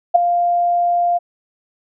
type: tone with ADSR envelope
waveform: sine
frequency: 698.5 Hz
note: F5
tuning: in tune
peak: -3 dBFS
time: 0.14-1.19 s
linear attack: 16 ms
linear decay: 8 ms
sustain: -10 dB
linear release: 24 ms
effects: none